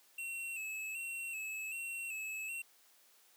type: tone with vibrato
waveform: square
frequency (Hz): 2658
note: E7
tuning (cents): +14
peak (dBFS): -40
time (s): 0.18-2.62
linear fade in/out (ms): 5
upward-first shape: square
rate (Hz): 1.3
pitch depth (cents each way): 43
effects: white hiss -66 dBFS RMS until 3.36 s + high-pass 300 Hz 12 dB/octave